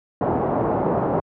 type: low-pass noise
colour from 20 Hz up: white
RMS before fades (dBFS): -21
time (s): 0.21-1.2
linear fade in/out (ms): 2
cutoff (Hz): 820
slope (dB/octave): 24
effects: high-pass 100 Hz 12 dB/octave